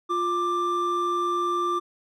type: tone pair together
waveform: triangle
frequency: 351.1 / 1181 Hz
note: F4 / D6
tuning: +9 / +9 cents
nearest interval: octave + major sixth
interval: 2100 cents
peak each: -26 / -22 dBFS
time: 0.09-1.8 s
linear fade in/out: 20 ms
effects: none